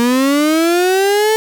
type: linear sweep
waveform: 35% pulse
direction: up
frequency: 233.9 to 442.6 Hz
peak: -9 dBFS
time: 0-1.36 s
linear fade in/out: 0 ms
effects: none